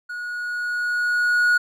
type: tone with level ramp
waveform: triangle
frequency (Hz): 1453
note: F#6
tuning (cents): -32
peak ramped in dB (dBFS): -27 to -12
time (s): 0.09-1.58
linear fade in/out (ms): 10
effects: none